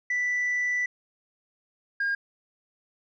sine tone pair in turn, 1975.5 / 1618.4 Hz, B6 / G#6, 0 / -45 cents, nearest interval minor third, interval 345 cents, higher first, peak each -22 dBFS, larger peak neither, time 0.1-0.86 / 2-2.15 s, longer first, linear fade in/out 5 ms, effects tanh soft clip ceiling -22 dBFS

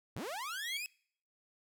sawtooth linear sweep, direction up, 75.3 to 2598 Hz, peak -35 dBFS, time 0.16-0.86 s, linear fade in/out 0 ms
sine tone with exponential growth, 3298 Hz, G#7, 13 cents flat, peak -35 dBFS, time 0.26-0.77 s, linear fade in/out 2 ms, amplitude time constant 110 ms
effects noise-tail reverb RT60 0.6 s tail -25 dB re dry

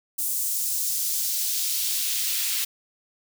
white noise with high-pass filter sweep, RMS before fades -26 dBFS, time 0.18-2.65 s, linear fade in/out 10 ms, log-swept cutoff 8400 to 2500 Hz, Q 1, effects none

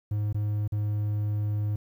triangle tone with dropouts, 104.7 Hz, G#2, 15 cents sharp, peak -23 dBFS, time 0.11-1.76 s, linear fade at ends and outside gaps 5 ms, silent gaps 0.328-0.345 / 0.678-0.721 s, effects 10-bit

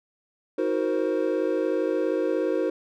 triangle chord, C half-diminished seventh, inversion first, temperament equal with one note detuned, 317.5 / 370 / 466.2 / 523.3 Hz, Eb4 / Gb4 / Bb4 / C5, +35 / 0 / 0 / 0 cents, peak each -26 dBFS, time 0.58-2.7 s, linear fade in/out 5 ms, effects none

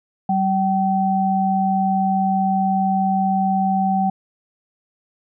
sine tone pair together, 191.75 / 767 Hz, G3 / G5, -38 / -38 cents, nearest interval 2 octaves, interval 2400 cents, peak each -19 / -18 dBFS, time 0.29-4.1 s, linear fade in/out 5 ms, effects none

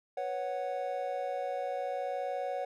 triangle chord, B suspended second, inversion none, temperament equal, 493.9 / 554.4 / 740 Hz, B4 / C#5 / F#5, 0 / 0 / 0 cents, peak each -38 / -34 / -34 dBFS, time 0.17-2.65 s, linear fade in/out 5 ms, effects none

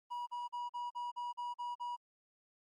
triangle tone bursts, 967 Hz, B5, 37 cents flat, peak -36 dBFS, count 9, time 0.1-1.966 s, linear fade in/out 20 ms, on 170 ms, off 42 ms, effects Opus 24 kbps

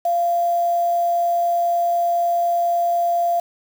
sine tone with quantisation, 691 Hz, F5, 19 cents flat, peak -16 dBFS, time 0.05-3.4 s, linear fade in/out 5 ms, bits 6, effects none

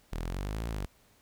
sawtooth exponential two-way sweep, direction up then down, 38.75 to 58.27 to 45.51 Hz, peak -29 dBFS, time 0.12-0.86 s, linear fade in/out 10 ms, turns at 0.67 s, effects pink hiss -64 dBFS RMS until 1.21 s

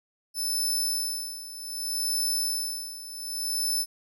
20% pulse tone with tremolo, 5274 Hz, E8, in tune, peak -19 dBFS, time 0.34-3.86 s, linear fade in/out 50 ms, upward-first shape sine, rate 0.65 Hz, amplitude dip 80%, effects none

